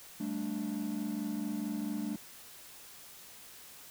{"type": "chord", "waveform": "triangle", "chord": "G suspended second", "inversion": "none", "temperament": "just", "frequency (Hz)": [196, 220.5, 294], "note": ["G3", "A3", "D4"], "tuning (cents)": [0, 4, 2], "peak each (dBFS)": [-37, -34, -35], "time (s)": [0.2, 2.16], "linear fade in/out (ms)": 5, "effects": ["tanh soft clip ceiling -26 dBFS", "white hiss -52 dBFS RMS until 3.9 s"]}